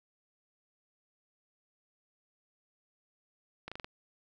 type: slowing click train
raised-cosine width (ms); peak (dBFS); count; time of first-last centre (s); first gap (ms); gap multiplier
0.3; -25; 5; 3.68-3.845; 36; 1.09
effects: none